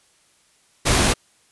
pink noise, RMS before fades -17 dBFS, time 0.85-1.14 s, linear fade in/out 20 ms, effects white hiss -59 dBFS RMS until 1.51 s + resampled to 24000 Hz

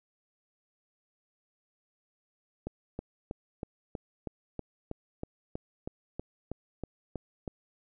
click train, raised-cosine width 2 ms, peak -22 dBFS, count 16, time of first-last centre 2.67-7.478 s, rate 3.12 Hz, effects none

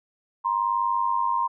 sine tone pair together, 945.8 / 1046.5 Hz, A#5 / C6, +25 / 0 cents, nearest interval major second, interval 175 cents, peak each -24 / -24 dBFS, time 0.44-1.48 s, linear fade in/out 20 ms, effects none

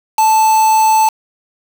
triangle tone with quantisation, 877 Hz, A5, 6 cents flat, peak -6 dBFS, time 0.18-1.09 s, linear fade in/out 5 ms, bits 3, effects none

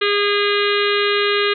harmonic tone with a mistuned harmonic, 408.6 Hz, G#4, 28 cents flat, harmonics 1 / 3 / 4 / 5 / 6 / 7 / 8 / 9 / 10, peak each -18 / -23 / -24 / -25 / -26 / -26 / -27 / -28 / -28 dBFS, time 0.01-1.54 s, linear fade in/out 10 ms, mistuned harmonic 10, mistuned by -24 cents, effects none

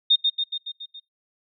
sine tone with echo, 3669 Hz, A#7, 28 cents flat, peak -13 dBFS, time 0.1-0.16 s, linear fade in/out 10 ms, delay 140 ms, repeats 6, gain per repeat -4 dB, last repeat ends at 1 s, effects noise-tail reverb RT60 0.2 s tail -23 dB re dry

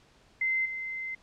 sine tone with level steps, 2071 Hz, C7, 18 cents flat, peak -25 / -33 dBFS, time 0.41-1.15 s, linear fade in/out 5 ms, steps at 0.65 s, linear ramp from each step 10 ms, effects pink hiss -61 dBFS RMS until 1.22 s + low-pass 6000 Hz 12 dB/octave

